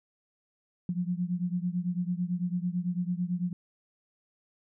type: beating tone pair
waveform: sine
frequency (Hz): 174.61 / 183.61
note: F3 / F#3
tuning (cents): 0 / -13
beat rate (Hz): 9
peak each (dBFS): -30 / -32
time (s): 0.89-3.53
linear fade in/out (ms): 2
effects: none